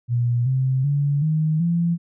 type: tone with pitch steps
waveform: sine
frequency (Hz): 120.3 / 131.19 / 143.06 / 156.01 / 170.13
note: B2 / C3 / D3 / D#3 / F3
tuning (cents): -45 / +5 / -45 / +5 / -45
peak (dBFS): -17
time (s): 0.08-1.98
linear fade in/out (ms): 50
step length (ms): 380
effects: none